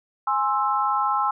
sine chord, Ab augmented, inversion none, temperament equal with one note detuned, 830.6 / 1053.2 / 1318.5 Hz, Ab5 / C6 / E6, 0 / +11 / 0 cents, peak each -24 dBFS, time 0.27-1.31 s, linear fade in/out 5 ms, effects none

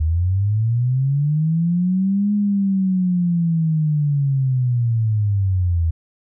sine linear two-way sweep, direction up then down, 75.7 to 207.7 to 80.3 Hz, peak -15 dBFS, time 0-5.91 s, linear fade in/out 10 ms, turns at 2.33 s, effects none

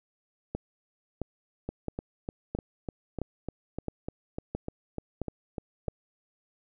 two click trains, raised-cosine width 2 ms, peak -18 / -20 dBFS, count 9 / 15, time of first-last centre 0.55-5.883 / 1.69-5.882 s, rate 1.5 / 3.34 Hz, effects none

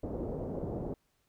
white low-pass noise, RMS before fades -37 dBFS, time 0.03-0.94 s, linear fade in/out 5 ms, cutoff 540 Hz, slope 24 dB/octave, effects pink hiss -75 dBFS RMS until 1.28 s

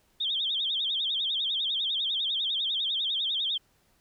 sine tone with vibrato, 3415 Hz, G#7, 48 cents sharp, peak -26 dBFS, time 0.2-3.58 s, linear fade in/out 10 ms, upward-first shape sine, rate 10 Hz, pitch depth 170 cents each way, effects pink hiss -67 dBFS RMS until 4 s

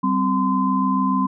sine tone cluster, 193.9 / 260.9 / 1028 Hz, G3 / C4 / C6, -19 / -5 / -31 cents, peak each -21 dBFS, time 0.03-1.27 s, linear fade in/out 10 ms, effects none

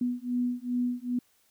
sine beating tone pair, 244.6 / 247.1 Hz, B3 / B3, -16 / +1 cents, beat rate 2.5 Hz, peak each -30 dBFS, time 0.01-1.19 s, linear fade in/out 5 ms, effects white hiss -67 dBFS RMS until 1.5 s

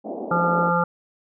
pink band-pass noise, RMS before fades -31 dBFS, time 0.04-0.71 s, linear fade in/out 20 ms, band 220 to 770 Hz, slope 48 dB/octave
harmonic tone, 172.5 Hz, F3, 21 cents flat, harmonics 1 / 3 / 5 / 7 / 8, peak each -24 / -24 / -24 / -24 / -24 dBFS, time 0.31-0.84 s, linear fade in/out 5 ms
effects none

